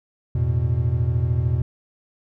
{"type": "chord", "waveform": "triangle", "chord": "E suspended fourth", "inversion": "none", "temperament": "equal with one note detuned", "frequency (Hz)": [84.04, 110, 123.47], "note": ["E2", "A2", "B2"], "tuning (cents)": [34, 0, 0], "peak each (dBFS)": [-21, -23, -19], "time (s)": [0.35, 1.62], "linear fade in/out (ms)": 5, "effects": []}